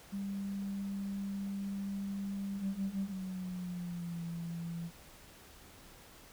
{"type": "tone", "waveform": "sine", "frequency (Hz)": 197.7, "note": "G3", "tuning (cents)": 15, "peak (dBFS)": -35, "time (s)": [0.12, 3.12], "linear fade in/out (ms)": 20}
{"type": "tone with pitch glide", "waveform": "sine", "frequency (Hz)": [191.6, 168.74], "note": ["G3", "E3"], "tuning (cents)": [-39, 41], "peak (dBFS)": -37, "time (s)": [2.57, 4.91], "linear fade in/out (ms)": 50, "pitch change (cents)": -220, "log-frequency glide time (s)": [3.04, 4.22]}
{"effects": ["tanh soft clip ceiling -28 dBFS", "pink hiss -56 dBFS RMS until 6.32 s"]}